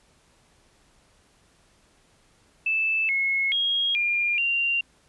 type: tone with pitch steps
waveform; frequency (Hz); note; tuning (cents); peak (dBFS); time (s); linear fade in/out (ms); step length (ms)
sine; 2633 / 2175 / 3272 / 2405 / 2771; E7 / C#7 / G#7 / D7 / F7; -3 / -33 / -26 / +41 / -14; -21; 2.66-4.81; 5; 430
effects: pink hiss -61 dBFS RMS until 5.08 s + resampled to 24000 Hz